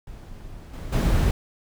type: noise with level steps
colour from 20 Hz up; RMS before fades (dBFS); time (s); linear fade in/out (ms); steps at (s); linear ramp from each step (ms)
brown; -40 / -33 / -19; 0.07-1.31; 2; 0.73 / 0.92; 10
effects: none

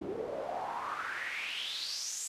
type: noise with band-pass filter sweep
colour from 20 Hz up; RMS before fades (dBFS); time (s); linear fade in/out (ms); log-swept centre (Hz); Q
pink; -38; 0.01-2.28; 10; 340 to 7800; 5.3
effects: resampled to 32000 Hz

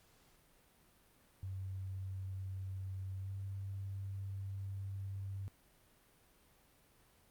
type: tone with pitch glide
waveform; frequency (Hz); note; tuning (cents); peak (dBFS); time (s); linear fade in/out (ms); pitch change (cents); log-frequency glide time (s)
sine; 95.2 to 97.59; F#2 to G2; +50 to -7; -40; 1.43-5.48; 0; +43; 3.18-3.34
effects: pink hiss -68 dBFS RMS until 7.3 s + Opus 48 kbps

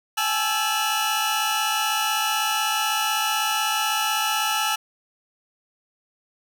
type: tone cluster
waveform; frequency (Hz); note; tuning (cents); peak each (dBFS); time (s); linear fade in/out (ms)
sawtooth; 806 / 862 / 1326 / 2917; G5 / A5 / E6 / F#7; +48 / -36 / +10 / -25; -27 / -22 / -22 / -24; 0.17-4.76; 10
effects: none

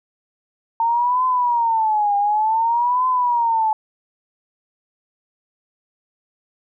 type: tone with vibrato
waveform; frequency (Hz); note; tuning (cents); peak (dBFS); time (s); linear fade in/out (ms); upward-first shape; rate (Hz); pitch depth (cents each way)
sine; 909; A#5; -44; -15; 0.8-3.73; 2; triangle; 0.55; 210
effects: none

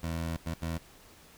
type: tone bursts at uneven times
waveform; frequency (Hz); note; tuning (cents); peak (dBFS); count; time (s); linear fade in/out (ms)
20% pulse; 82.41; E2; 0; -27; 3; 0.03-0.37 / 0.46-0.54 / 0.62-0.78; 5
effects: pink hiss -56 dBFS RMS until 1.37 s

